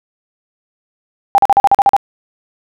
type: tone bursts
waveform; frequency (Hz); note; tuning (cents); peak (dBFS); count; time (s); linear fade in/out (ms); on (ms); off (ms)
sine; 797; G5; +28; -4; 9; 1.35-1.965; 0; 31; 42
effects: none